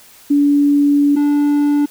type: tone pair in turn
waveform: sine / triangle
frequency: 287.2 / 290.7 Hz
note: D4 / D4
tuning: -39 / -18 cents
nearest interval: unison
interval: 21 cents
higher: second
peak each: -9 dBFS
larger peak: neither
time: 0.3-1.16 / 1.16-1.86 s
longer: first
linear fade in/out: 10 ms
effects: white hiss -44 dBFS RMS until 1.9 s